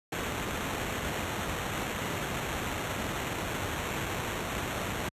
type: noise with sample-and-hold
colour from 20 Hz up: pink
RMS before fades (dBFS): -33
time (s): 0.12-5.09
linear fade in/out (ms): 5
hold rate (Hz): 4900
effects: high-pass 60 Hz 12 dB/octave + resampled to 32000 Hz